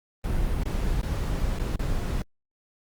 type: noise with dropouts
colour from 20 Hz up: brown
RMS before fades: -26 dBFS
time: 0.24-2.22 s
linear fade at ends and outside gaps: 1 ms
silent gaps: 0.634-0.657 / 1.014-1.03 / 1.588-1.597 / 1.758-1.793 s
effects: Opus 32 kbps